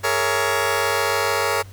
15% pulse chord, A# half-diminished seventh, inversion third, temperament just, 419.5 / 466.2 / 559.4 / 671.3 Hz, G#4 / A#4 / C#5 / E5, +17 / 0 / +16 / +31 cents, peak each -18 / -17 / -17 / -23 dBFS, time 0.03-1.63 s, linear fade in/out 20 ms, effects added 97 Hz sine -38 dBFS peak until 1.72 s + pink hiss -49 dBFS RMS until 1.72 s

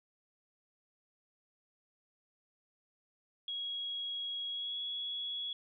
sine tone with pitch glide, 3312 to 3358 Hz, G#7 to G#7, -5 to +18 cents, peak -36 dBFS, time 3.48-5.53 s, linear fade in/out 2 ms, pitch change +23 cents, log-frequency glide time 4.49-4.79 s, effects none

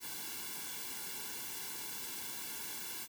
white noise with comb filter, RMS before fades -43 dBFS, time 0-3.08 s, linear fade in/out 50 ms, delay 1.6 ms, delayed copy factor -1, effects none

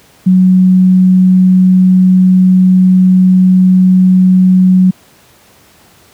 sine tone, 185 Hz, F#3, in tune, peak -3 dBFS, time 0.26-4.91 s, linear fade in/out 10 ms, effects pink hiss -44 dBFS RMS until 6.13 s + high-pass 80 Hz 12 dB/octave

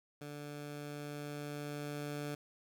15% pulse tone with level ramp, 146.4 Hz, D3, 5 cents flat, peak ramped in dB -38 to -32 dBFS, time 0.21-2.35 s, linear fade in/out 5 ms, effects none

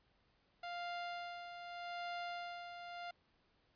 sawtooth tone with tremolo, 698.5 Hz, F5, in tune, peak -37 dBFS, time 0.63-3.11 s, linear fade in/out 5 ms, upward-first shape sine, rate 0.82 Hz, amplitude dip 55%, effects pink hiss -75 dBFS RMS until 3.75 s + resampled to 11025 Hz

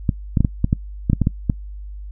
clicks, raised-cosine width 5 ms, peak -3 dBFS, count 11, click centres 0.092 / 0.372 / 0.406 / 0.448 / 0.644 / 0.729 / 1.099 / 1.132 / 1.217 / 1.271 / 1.498 s, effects noise-tail reverb RT60 0.1 s tail -23 dB re dry + added 50 Hz sine -30 dBFS peak until 2.11 s

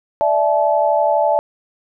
sine chord, D suspended second, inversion none, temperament equal with one note detuned, 587.3 / 659.3 / 861.9 Hz, D5 / E5 / A5, 0 / 0 / -36 cents, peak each -17 dBFS, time 0.21-1.39 s, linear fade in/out 0 ms, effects none

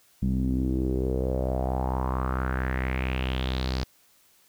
sawtooth tone with low-pass filter sweep, 64.4 Hz, C2, 27 cents flat, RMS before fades -27 dBFS, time 0.22-3.84 s, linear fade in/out 5 ms, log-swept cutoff 200 to 4900 Hz, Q 4.4, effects white hiss -61 dBFS RMS until 4.48 s

